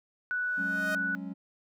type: tone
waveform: sine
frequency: 1480 Hz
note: F#6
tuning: in tune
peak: -28 dBFS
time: 0.31-1.15 s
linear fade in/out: 0 ms
type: tone with exponential growth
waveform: sawtooth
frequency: 622.3 Hz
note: D#5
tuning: in tune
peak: -28 dBFS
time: 0.35-0.95 s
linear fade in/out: 2 ms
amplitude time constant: 130 ms
type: chord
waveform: triangle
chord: F# suspended second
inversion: none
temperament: equal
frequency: 185 / 207.7 / 277.2 Hz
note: F#3 / G#3 / C#4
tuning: 0 / 0 / 0 cents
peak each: -37 / -39 / -38 dBFS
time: 0.57-1.34 s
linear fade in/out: 20 ms
effects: none